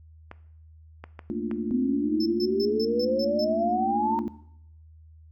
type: clicks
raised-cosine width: 0.5 ms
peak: -24 dBFS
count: 4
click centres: 0.314 / 1.04 / 1.192 / 1.513 s
type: chord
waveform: sine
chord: Bb major seventh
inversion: third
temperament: equal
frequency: 220 / 233.1 / 293.7 / 349.2 Hz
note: A3 / Bb3 / D4 / F4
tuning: 0 / 0 / 0 / 0 cents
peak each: -33 dBFS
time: 1.3-4.28 s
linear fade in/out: 0 ms
type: exponential sweep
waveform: sine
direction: up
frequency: 245.6 to 919 Hz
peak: -23 dBFS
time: 1.71-4.19 s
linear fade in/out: 0 ms
type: tone bursts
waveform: triangle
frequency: 5274 Hz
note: E8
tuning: in tune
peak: -31 dBFS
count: 7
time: 2.2-3.446 s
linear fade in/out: 5 ms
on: 58 ms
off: 140 ms
effects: noise-tail reverb RT60 0.7 s tail -17 dB re dry + added 79 Hz sine -48 dBFS peak until 5.31 s